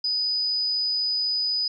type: tone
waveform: sine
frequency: 4978 Hz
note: D#8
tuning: in tune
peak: -22 dBFS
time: 0.04-1.68 s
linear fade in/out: 5 ms
effects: none